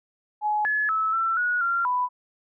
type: tone with pitch steps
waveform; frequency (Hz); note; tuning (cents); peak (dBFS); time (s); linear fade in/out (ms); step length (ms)
sine; 844 / 1707 / 1302 / 1341 / 1457 / 1381 / 993; G#5 / G#6 / E6 / E6 / F#6 / F6 / B5; +28 / +47 / -22 / +29 / -27 / -20 / +9; -21; 0.41-2.09; 50; 240
effects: none